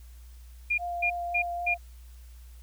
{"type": "tone bursts", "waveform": "sine", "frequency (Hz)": 2417, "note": "D7", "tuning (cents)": 49, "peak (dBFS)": -23, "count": 4, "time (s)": [0.7, 1.744], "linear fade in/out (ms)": 10, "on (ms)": 81, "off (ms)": 240}
{"type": "tone with vibrato", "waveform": "sine", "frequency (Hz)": 698.5, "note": "F5", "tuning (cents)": 0, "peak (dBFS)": -30, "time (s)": [0.78, 1.78], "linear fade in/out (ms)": 50, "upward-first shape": "sine", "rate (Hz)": 3.7, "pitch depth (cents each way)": 10}
{"effects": ["added 60 Hz sine -45 dBFS peak until 2.62 s", "white hiss -61 dBFS RMS until 2.62 s"]}